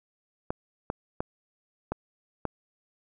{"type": "clicks", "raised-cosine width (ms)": 1, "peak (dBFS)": -15, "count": 5, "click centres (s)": [0.505, 0.901, 1.205, 1.92, 2.453], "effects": []}